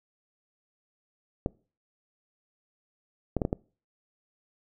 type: clicks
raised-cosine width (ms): 2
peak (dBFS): -13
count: 5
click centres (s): 1.461 / 3.367 / 3.418 / 3.451 / 3.529
effects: noise-tail reverb RT60 0.4 s tail -25 dB re dry